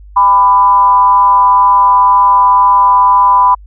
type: tone with frequency modulation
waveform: sine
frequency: 997 Hz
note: B5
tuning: 16 cents sharp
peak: -4 dBFS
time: 0.16-3.55 s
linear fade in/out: 10 ms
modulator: 192 Hz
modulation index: 0.47
effects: added 50 Hz sine -32 dBFS peak until 3.66 s